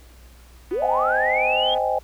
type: click train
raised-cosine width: 0.5 ms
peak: -29 dBFS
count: 266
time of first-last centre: 0.71-1.779 s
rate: 248 Hz
type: linear sweep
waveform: sine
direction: up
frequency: 311.1 to 3281 Hz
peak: -21 dBFS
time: 0.71-1.75 s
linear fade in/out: 10 ms
type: chord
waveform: sine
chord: Ab major seventh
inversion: first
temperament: just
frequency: 519.1 / 623 / 778.7 / 830.6 Hz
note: C5 / Eb5 / G5 / Ab5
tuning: -14 / +2 / -12 / 0 cents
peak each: -25 / -25 / -24 / -26 dBFS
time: 0.82-1.99 s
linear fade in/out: 5 ms
effects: added 60 Hz sine -45 dBFS peak until 2.03 s + pink hiss -53 dBFS RMS until 2.03 s